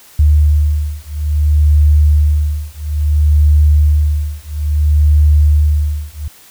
sine beating tone pair, 74.5 / 75.09 Hz, D2 / D2, +25 / +39 cents, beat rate 0.59 Hz, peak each -11 dBFS, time 0.19-6.28 s, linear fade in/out 5 ms, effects white hiss -42 dBFS RMS until 6.5 s

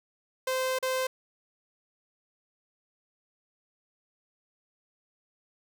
sawtooth tone with dropouts, 518 Hz, C5, 17 cents flat, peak -23 dBFS, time 0.47-1.07 s, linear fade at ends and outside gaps 5 ms, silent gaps 0.788-0.826 s, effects none

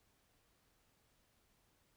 silence, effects pink hiss -75 dBFS RMS until 1.96 s

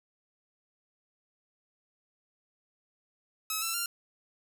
5% pulse tone with pitch steps, 1287 / 1337.8 / 1390.6 Hz, E6 / E6 / F6, -42 / +25 / -8 cents, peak -19 dBFS, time 3.5-3.86 s, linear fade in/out 2 ms, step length 120 ms, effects none

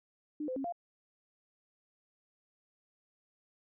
sine tone with pitch steps, 300.4 / 513 / 271.2 / 695 Hz, D4 / C5 / C#4 / F5, +39 / -34 / -38 / -9 cents, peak -34 dBFS, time 0.4-0.724 s, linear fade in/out 5 ms, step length 81 ms, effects none

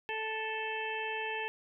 harmonic tone with a mistuned harmonic, 438.9 Hz, A4, 4 cents flat, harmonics 1 / 2 / 4 / 5 / 6 / 7, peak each -40 / -39 / -40 / -47 / -39 / -46 dBFS, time 0.09-1.48 s, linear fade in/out 0 ms, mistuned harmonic 7, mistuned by +26 cents, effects none

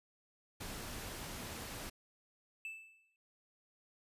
pink noise, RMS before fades -45 dBFS, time 0.6-1.9 s, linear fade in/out 10 ms
triangle tone with exponential decay, 2637 Hz, E7, in tune, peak -38 dBFS, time 2.65-3.16 s, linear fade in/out 1 ms, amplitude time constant 110 ms
effects resampled to 32000 Hz

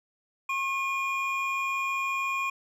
triangle tone pair together, 1082 / 2429 Hz, C#6 / D#7, -42 / -42 cents, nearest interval octave + major second, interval 1400 cents, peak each -28 dBFS, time 0.49-2.5 s, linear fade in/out 5 ms, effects none

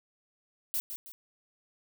violet noise with echo, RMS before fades -31 dBFS, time 0.74-0.8 s, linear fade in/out 0 ms, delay 160 ms, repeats 2, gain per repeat -8 dB, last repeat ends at 1.12 s, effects none

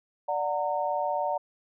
sine chord, D augmented, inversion none, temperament just, 587.3 / 734.2 / 917.7 Hz, D5 / F#5 / A#5, 0 / -14 / -27 cents, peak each -30 dBFS, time 0.28-1.38 s, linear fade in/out 10 ms, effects none

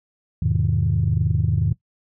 sine chord, E major seventh, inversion none, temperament equal with one note detuned, 82.41 / 103.83 / 126.36 / 155.56 Hz, E2 / G#2 / B2 / D#3, 0 / 0 / +40 / 0 cents, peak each -23 / -21 / -24 / -22 dBFS, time 0.42-1.73 s, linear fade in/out 5 ms, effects noise-tail reverb RT60 0.1 s tail -18 dB re dry + tanh soft clip ceiling -9 dBFS

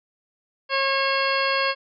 harmonic tone with a mistuned harmonic, 543 Hz, C#5, 36 cents flat, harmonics 1 / 2 / 3 / 4 / 5 / 6 / 8 / 9, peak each -26 / -25 / -27 / -30 / -28 / -33 / -30 / -34 dBFS, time 0.69-1.75 s, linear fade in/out 50 ms, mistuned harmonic 6, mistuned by +22 cents, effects none

